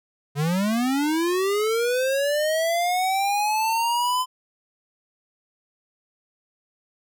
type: linear sweep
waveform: square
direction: up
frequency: 138.59 to 1023 Hz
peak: -21 dBFS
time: 0.35-4.26 s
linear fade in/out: 50 ms
effects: none